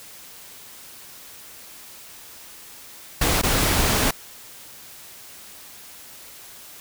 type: noise with dropouts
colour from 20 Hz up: pink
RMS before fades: -20 dBFS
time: 3.21-4.11 s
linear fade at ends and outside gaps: 5 ms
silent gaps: 3.416-3.433 s
effects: white hiss -43 dBFS RMS until 6.8 s